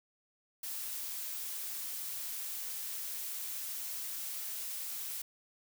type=noise; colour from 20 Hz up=blue; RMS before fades=-40 dBFS; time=0.63-5.22 s; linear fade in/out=5 ms; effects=none